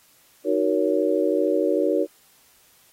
sine chord, D# minor seventh, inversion none, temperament just, 311.1 / 373.4 / 466.7 / 560 Hz, D#4 / F#4 / A#4 / C#5, 0 / +16 / +2 / +18 cents, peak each -24 dBFS, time 0.44-2.07 s, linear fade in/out 50 ms, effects white hiss -57 dBFS RMS until 2.92 s + AAC 48 kbps

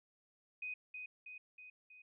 sine tone with echo, 2500 Hz, D#7, 8 cents sharp, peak -40 dBFS, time 0.62-0.74 s, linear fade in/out 5 ms, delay 320 ms, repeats 4, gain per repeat -4 dB, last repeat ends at 2.02 s, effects none

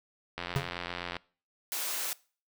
click train, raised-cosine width 0.3 ms, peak -19 dBFS, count 70, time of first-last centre 0.38-1.167 s, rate 87.7 Hz
square tone with exponential decay, 138.59 Hz, C#3, in tune, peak -23 dBFS, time 0.56-0.7 s, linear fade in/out 0 ms, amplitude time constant 29 ms
white high-pass noise, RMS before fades -34 dBFS, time 1.72-2.13 s, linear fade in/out 0 ms, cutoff 430 Hz, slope 12 dB/octave
effects noise-tail reverb RT60 0.4 s tail -22 dB re dry

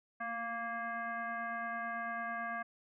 sine tone with frequency modulation, 1163 Hz, D6, 17 cents flat, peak -36 dBFS, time 0.2-2.63 s, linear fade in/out 10 ms, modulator 467 Hz, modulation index 1.5, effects none

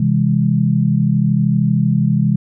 sine chord, C augmented, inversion none, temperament just, 130.81 / 163.52 / 204.4 Hz, C3 / E3 / G#3, 0 / -14 / -27 cents, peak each -16 dBFS, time 0-2.36 s, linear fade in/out 5 ms, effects none

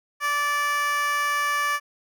15% pulse tone with high-pass filter, 582 Hz, D5, 16 cents flat, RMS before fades -24 dBFS, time 0.2-1.8 s, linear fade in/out 50 ms, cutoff 1300 Hz, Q 2.5, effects none

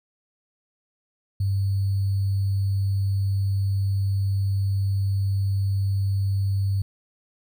sine tone with sample-and-hold, 98 Hz, G2, in tune, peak -20 dBFS, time 1.4-6.82 s, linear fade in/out 5 ms, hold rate 4410 Hz, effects none

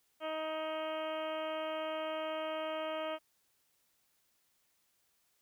harmonic tone, 314.2 Hz, D#4, 17 cents sharp, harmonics 1 / 2 / 3 / 4 / 5 / 6 / 7 / 8 / 9 / 10, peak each -46 / -37 / -46 / -44 / -52 / -54 / -52 / -53 / -52 / -50 dBFS, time 0.2-3.19 s, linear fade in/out 50 ms, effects white hiss -75 dBFS RMS until 5.41 s

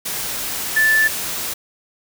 sine tone in noise, 1754 Hz, A6, 6 cents flat, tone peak -12 dBFS, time 0.76-1.08 s, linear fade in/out 10 ms, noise white, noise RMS -25 dBFS, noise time 0.05-1.54 s, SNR +10 dB, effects none

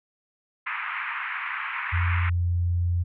white band-pass noise, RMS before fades -31 dBFS, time 0.66-2.3 s, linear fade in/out 10 ms, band 970 to 2400 Hz, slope 48 dB/octave
sine tone, 87.31 Hz, F2, in tune, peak -21 dBFS, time 1.92-3.04 s, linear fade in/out 20 ms
effects none

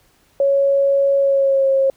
sine tone with pitch glide, 554.4 to 539.9 Hz, C#5 to C#5, 0 to -46 cents, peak -12 dBFS, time 0.4-1.9 s, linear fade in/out 2 ms, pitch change -46 cents, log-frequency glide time 1.18-1.68 s, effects pink hiss -57 dBFS RMS until 1.96 s

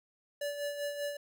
square tone with tremolo, 578 Hz, D5, 28 cents flat, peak -33 dBFS, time 0.41-1.17 s, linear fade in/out 5 ms, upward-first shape sine, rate 5.1 Hz, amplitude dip 55%, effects none

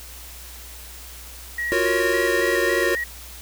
sine tone with vibrato, 1872 Hz, A#6, 7 cents sharp, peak -23 dBFS, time 1.58-3.04 s, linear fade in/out 5 ms, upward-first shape square, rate 3.6 Hz, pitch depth 29 cents each way
square chord, Gb major seventh, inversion third, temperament equal, 349.2 / 370 / 466.2 / 554.4 Hz, F4 / Gb4 / Bb4 / Db5, 0 / 0 / 0 / 0 cents, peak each -26 dBFS, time 1.72-2.95 s, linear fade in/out 0 ms
click, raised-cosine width 1 ms, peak -26 dBFS, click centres 2.396 s
effects added 60 Hz sine -41 dBFS peak until 3.41 s + white hiss -41 dBFS RMS until 3.41 s

